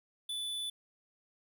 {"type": "tone", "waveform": "square", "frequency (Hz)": 3482, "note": "A7", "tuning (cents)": -19, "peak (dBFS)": -36, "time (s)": [0.29, 0.7], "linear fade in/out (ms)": 5, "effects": []}